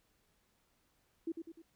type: tone with echo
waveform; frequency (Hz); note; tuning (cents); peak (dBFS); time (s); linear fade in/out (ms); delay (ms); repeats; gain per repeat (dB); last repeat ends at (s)
sine; 329.6; E4; 0; -34; 1.27-1.32; 5; 100; 3; -6; 1.62
effects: pink hiss -75 dBFS RMS until 1.75 s